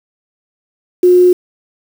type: tone with quantisation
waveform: sine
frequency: 359.6 Hz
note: F#4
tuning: 49 cents flat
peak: -4 dBFS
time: 1.03-1.33 s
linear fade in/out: 5 ms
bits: 5
effects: none